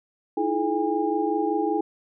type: tone cluster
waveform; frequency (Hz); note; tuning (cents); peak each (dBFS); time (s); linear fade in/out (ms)
sine; 313.2 / 338.4 / 426.3 / 810; D#4 / E4 / G#4 / G#5; +11 / +45 / +45 / -43; -27; 0.37-1.81; 5
effects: none